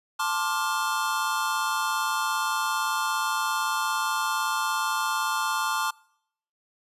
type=chord; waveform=square; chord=D minor seventh; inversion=second; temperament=just; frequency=881 / 1057.2 / 1174.7 / 1409.6 Hz; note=A5 / C6 / D6 / F6; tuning=+2 / +18 / 0 / +16 cents; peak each=-31 dBFS; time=0.19-5.91 s; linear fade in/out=10 ms; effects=noise-tail reverb RT60 0.7 s tail -25 dB re dry + resampled to 32000 Hz